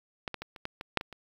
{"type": "clicks", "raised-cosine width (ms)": 0.3, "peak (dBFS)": [-17, -19, -22, -29, -18, -22, -8, -21, -28], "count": 9, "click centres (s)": [0.278, 0.343, 0.42, 0.562, 0.654, 0.811, 0.973, 1.011, 1.127], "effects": ["8-bit"]}